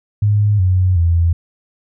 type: tone with pitch steps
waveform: sine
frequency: 104 / 92.2 / 84.5 Hz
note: G#2 / F#2 / E2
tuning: +3 / -6 / +43 cents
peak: -10 dBFS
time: 0.22-1.33 s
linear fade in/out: 5 ms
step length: 370 ms
effects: none